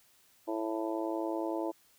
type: harmonic tone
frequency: 110.3 Hz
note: A2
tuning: 5 cents sharp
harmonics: 3 / 4 / 5 / 6 / 7 / 8 / 9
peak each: -34 / -42 / -39 / -39 / -50 / -41 / -47 dBFS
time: 0.47-1.72 s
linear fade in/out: 20 ms
effects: white hiss -65 dBFS RMS until 1.98 s